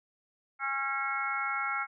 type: harmonic tone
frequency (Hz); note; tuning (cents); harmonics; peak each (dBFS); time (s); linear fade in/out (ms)
273.1; C#4; -26; 3 / 4 / 5 / 6 / 7 / 8; -38 / -42 / -32 / -42 / -44 / -35; 0.59-1.87; 50
effects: none